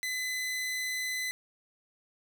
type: tone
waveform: sawtooth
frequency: 2016 Hz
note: B6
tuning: 35 cents sharp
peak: -28 dBFS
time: 0.03-1.31 s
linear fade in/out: 0 ms
effects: none